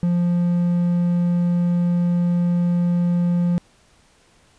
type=tone; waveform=triangle; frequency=174.61 Hz; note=F3; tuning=in tune; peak=-14 dBFS; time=0.03-3.58 s; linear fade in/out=0 ms; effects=pink hiss -56 dBFS RMS until 4.58 s + resampled to 22050 Hz